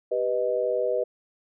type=chord; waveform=sine; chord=G augmented; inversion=none; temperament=equal; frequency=392 / 493.9 / 622.3 Hz; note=G4 / B4 / D#5; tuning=0 / 0 / 0 cents; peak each=-30 / -25 / -27 dBFS; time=0.11-1.04 s; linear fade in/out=10 ms; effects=none